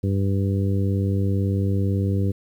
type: harmonic tone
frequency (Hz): 98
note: G2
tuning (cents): 0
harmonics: 1 / 2 / 3 / 4 / 5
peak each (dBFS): -20 / -26 / -30 / -32 / -34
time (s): 0.03-2.32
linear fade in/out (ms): 10
effects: 9-bit